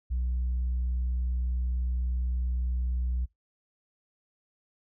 sine tone, 61.74 Hz, B1, in tune, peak -24 dBFS, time 0.1-3.26 s, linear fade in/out 20 ms, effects noise-tail reverb RT60 0.2 s tail -26 dB re dry + tanh soft clip ceiling -24 dBFS

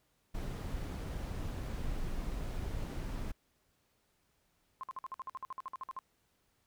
brown noise, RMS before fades -38 dBFS, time 0.34-3.32 s, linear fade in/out 10 ms
sine tone bursts, 1054 Hz, C6, 12 cents sharp, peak -38 dBFS, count 16, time 4.81-5.989 s, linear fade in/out 0 ms, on 24 ms, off 53 ms
effects pink hiss -75 dBFS RMS until 6.66 s

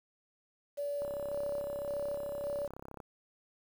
sine tone with tremolo, 574 Hz, D5, 40 cents flat, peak -33 dBFS, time 0.77-2.68 s, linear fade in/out 20 ms, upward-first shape square, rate 1.8 Hz, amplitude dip 25%
click train, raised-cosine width 1 ms, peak -31 dBFS, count 68, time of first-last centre 1.02-3.002 s, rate 33.8 Hz
effects 9-bit

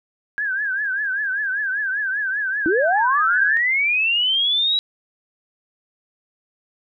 sine tone with vibrato, 1614 Hz, G#6, 50 cents flat, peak -20 dBFS, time 0.38-3.57 s, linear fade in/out 0 ms, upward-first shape triangle, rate 5.1 Hz, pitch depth 140 cents each way
sine linear sweep, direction up, 298.6 to 3908 Hz, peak -16 dBFS, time 2.66-4.79 s, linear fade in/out 0 ms
effects none

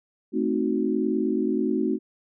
sine chord, A diminished seventh, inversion none, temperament equal, 220 / 261.6 / 311.1 / 370 Hz, A3 / C4 / Eb4 / Gb4, 0 / 0 / 0 / 0 cents, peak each -27 dBFS, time 0.32-1.99 s, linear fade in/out 50 ms, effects none

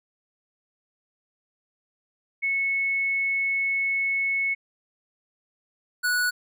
sine / square tone pair in turn, 2200 / 1471.1 Hz, C#7 / F#6, -14 / -10 cents, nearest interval perfect fifth, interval 696 cents, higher first, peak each -22 dBFS, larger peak neither, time 2.42-4.55 / 6.03-6.31 s, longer first, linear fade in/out 20 ms, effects none

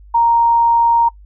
sine tone, 932.3 Hz, A#5, in tune, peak -9 dBFS, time 0.14-1.09 s, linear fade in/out 10 ms, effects noise-tail reverb RT60 0.1 s tail -23 dB re dry + added 50 Hz sine -38 dBFS peak until 1.25 s

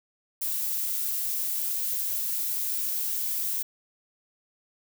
violet noise, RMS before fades -29 dBFS, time 0.41-3.63 s, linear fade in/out 10 ms, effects none

